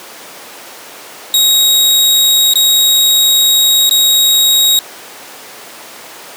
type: tone with dropouts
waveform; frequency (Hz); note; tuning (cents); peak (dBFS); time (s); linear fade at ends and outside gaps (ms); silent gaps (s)
sawtooth; 3790; A#7; +28; -4; 1.34-4.79; 1; 2.536-2.556 / 3.894-3.91
effects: pink hiss -31 dBFS RMS until 6.36 s + high-pass 400 Hz 12 dB/octave